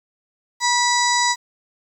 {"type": "harmonic tone with a mistuned harmonic", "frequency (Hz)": 983, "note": "B5", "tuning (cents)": -8, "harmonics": [1, 2, 4, 5, 6, 7, 8], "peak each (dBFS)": [-19, -22, -25, -26, -27, -27, -28], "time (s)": [0.6, 1.36], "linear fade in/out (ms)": 50, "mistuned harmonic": 1, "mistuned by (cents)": -31, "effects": ["8-bit"]}